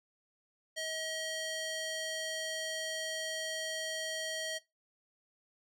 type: tone with band-pass filter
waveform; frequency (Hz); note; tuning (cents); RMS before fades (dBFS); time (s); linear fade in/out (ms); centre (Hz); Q
square; 636; D#5; +38; -38; 0.76-4.59; 20; 4400; 0.8
effects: noise-tail reverb RT60 0.2 s tail -19 dB re dry